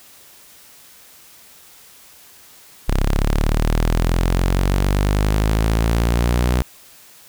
sawtooth linear sweep, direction up, 32.7 to 62.2 Hz, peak -11 dBFS, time 2.88-6.62 s, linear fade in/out 0 ms, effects white hiss -46 dBFS RMS until 7.28 s

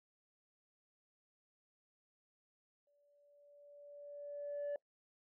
sine tone with exponential growth, 578 Hz, D5, 28 cents flat, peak -34 dBFS, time 2.87-4.76 s, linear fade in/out 2 ms, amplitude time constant 410 ms, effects noise-tail reverb RT60 0.1 s tail -23 dB re dry + tanh soft clip ceiling -36 dBFS

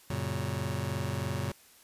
sawtooth chord, F# major, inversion none, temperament just, 92.5 / 115.62 / 138.75 Hz, F#2 / A#2 / C#3, 0 / -14 / +2 cents, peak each -31 dBFS, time 0.1-1.52 s, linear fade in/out 5 ms, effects white hiss -58 dBFS RMS until 1.83 s + resampled to 32000 Hz

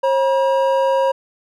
triangle tone pair together, 538.2 / 959 Hz, C5 / A#5, +49 / +49 cents, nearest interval minor seventh, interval 1000 cents, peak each -13 / -17 dBFS, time 0.03-1.12 s, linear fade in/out 10 ms, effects none

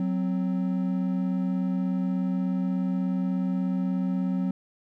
triangle tone pair together, 185 / 261.6 Hz, F#3 / C4, 0 / 0 cents, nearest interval tritone, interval 600 cents, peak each -23 / -28 dBFS, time 0-4.51 s, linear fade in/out 2 ms, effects none

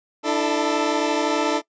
20% pulse chord, D suspended second, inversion none, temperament equal with one note detuned, 297.9 / 329.6 / 440 Hz, D4 / E4 / A4, +25 / 0 / 0 cents, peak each -18 / -20 / -19 dBFS, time 0.23-1.62 s, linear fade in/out 50 ms, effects noise-tail reverb RT60 0.1 s tail -22 dB re dry + resampled to 16000 Hz

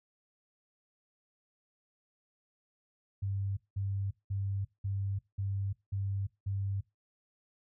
sine tone bursts, 98.5 Hz, G2, 9 cents sharp, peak -31 dBFS, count 7, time 3.22-6.81 s, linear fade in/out 10 ms, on 350 ms, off 190 ms, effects noise-tail reverb RT60 0.2 s tail -20 dB re dry

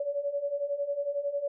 sine beating tone pair, 562 / 573 Hz, C#5 / D5, +24 / -43 cents, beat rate 11 Hz, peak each -34 / -30 dBFS, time 0-1.48 s, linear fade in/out 5 ms, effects none

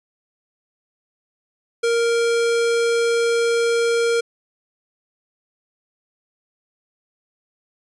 square tone, 466.2 Hz, A#4, in tune, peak -17 dBFS, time 1.83-4.21 s, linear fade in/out 10 ms, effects resampled to 22050 Hz

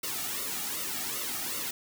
white noise with flanger, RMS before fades -34 dBFS, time 0.03-1.71 s, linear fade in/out 5 ms, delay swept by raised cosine 1.2 to 1.99 ms, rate 2.6 Hz, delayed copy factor -0.75, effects none

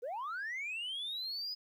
sine linear sweep, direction up, 440 to 5040 Hz, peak -35 dBFS, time 0.02-1.55 s, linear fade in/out 20 ms, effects tanh soft clip ceiling -35 dBFS + 12-bit

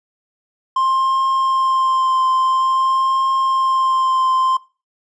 triangle tone with vibrato, 1053 Hz, C6, 11 cents sharp, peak -12 dBFS, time 0.76-4.57 s, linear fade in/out 5 ms, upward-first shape triangle, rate 0.49 Hz, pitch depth 19 cents each way, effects noise-tail reverb RT60 0.3 s tail -19 dB re dry + resampled to 22050 Hz

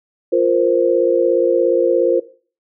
sine chord, F suspended fourth, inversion none, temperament equal, 349.2 / 466.2 / 523.3 Hz, F4 / Bb4 / C5, 0 / 0 / 0 cents, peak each -16 dBFS, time 0.32-2.2 s, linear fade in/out 10 ms, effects noise-tail reverb RT60 0.4 s tail -17 dB re dry

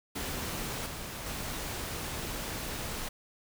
pink noise with level steps, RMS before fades -36 / -40 / -37 dBFS, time 0.15-3.09 s, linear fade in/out 10 ms, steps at 0.86 / 1.26 s, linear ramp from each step 2 ms, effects none

